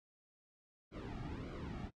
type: noise with flanger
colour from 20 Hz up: brown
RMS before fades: -45 dBFS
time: 0.91-1.91 s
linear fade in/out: 50 ms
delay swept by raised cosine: 1.1 to 2.01 ms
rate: 1.7 Hz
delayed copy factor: -0.85
effects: noise-tail reverb RT60 0.1 s tail -22 dB re dry + low-pass 4000 Hz 12 dB/octave